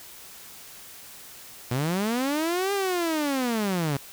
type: linear two-way sweep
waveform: sawtooth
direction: up then down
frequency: 116.54 to 405 to 133.8 Hz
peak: -20 dBFS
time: 1.71-3.97 s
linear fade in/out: 5 ms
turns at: 2.73 s
effects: white hiss -45 dBFS RMS until 4.12 s